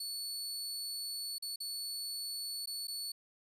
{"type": "tone with dropouts", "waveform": "sawtooth", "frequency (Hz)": 4435, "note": "C#8", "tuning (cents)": 0, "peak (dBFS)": -35, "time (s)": [0, 3.12], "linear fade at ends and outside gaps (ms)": 5, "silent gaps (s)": [[1.384, 1.423], [1.56, 1.602], [2.659, 2.672], [2.872, 2.88]], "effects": ["resampled to 32000 Hz", "12-bit"]}